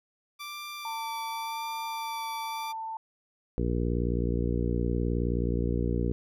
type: tone with vibrato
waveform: 15% pulse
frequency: 1170 Hz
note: D6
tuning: 7 cents flat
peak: -31 dBFS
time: 0.39-2.73 s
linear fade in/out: 20 ms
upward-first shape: sine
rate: 0.91 Hz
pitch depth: 19 cents each way
type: tone with pitch glide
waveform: sine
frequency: 901 to 890.7 Hz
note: A5 to A5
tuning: +41 to +21 cents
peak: -33 dBFS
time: 0.85-2.97 s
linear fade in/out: 2 ms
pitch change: -20 cents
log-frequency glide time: 2.21-2.77 s
type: harmonic tone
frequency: 59.2 Hz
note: A#1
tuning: 27 cents sharp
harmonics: 1 / 2 / 3 / 4 / 5 / 6 / 7 / 8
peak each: -29 / -32 / -34 / -35 / -36 / -37 / -37 / -38 dBFS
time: 3.58-6.12 s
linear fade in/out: 0 ms
effects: none